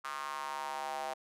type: tone with high-pass filter sweep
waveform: square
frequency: 71.8 Hz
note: D2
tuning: 39 cents flat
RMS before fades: -39 dBFS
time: 0.04-1.14 s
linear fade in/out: 10 ms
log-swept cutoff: 1200 to 720 Hz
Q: 4.4
effects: low-pass 12000 Hz 12 dB/octave